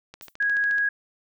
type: click train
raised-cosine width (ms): 0.2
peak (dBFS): -24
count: 10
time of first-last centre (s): 0.14-0.783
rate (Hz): 14
type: noise with exponential decay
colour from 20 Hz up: violet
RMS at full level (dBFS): -38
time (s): 0.22-0.35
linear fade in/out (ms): 5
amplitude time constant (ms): 28
type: tone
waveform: sine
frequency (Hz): 1653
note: G#6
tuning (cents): -9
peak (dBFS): -20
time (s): 0.4-0.89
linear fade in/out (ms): 5
effects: none